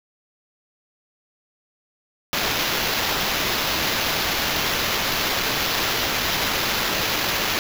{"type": "noise with sample-and-hold", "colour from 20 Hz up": "violet", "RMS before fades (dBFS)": -23, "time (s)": [2.33, 7.59], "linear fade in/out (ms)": 0, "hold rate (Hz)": 8820, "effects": []}